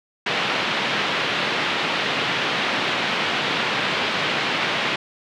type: band-pass noise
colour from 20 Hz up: white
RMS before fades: -23 dBFS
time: 0.26-4.96 s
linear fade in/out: 5 ms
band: 130 to 3400 Hz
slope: 24 dB/octave
effects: none